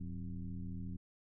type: tone with frequency modulation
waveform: sine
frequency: 100.4 Hz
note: G2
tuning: 42 cents sharp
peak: -39 dBFS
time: 0-0.97 s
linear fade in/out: 10 ms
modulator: 83.4 Hz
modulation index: 1.5
effects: none